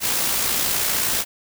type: noise with amplitude modulation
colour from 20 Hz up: white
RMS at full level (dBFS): -20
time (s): 0-1.25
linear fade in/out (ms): 50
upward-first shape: sine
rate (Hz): 59.2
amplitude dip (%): 35
effects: none